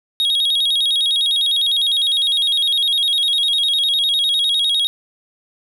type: tone with vibrato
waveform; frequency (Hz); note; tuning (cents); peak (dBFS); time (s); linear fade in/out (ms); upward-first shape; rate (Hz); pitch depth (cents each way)
triangle; 3520; A7; 0; -13; 0.2-4.87; 0; square; 9.9; 110
effects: none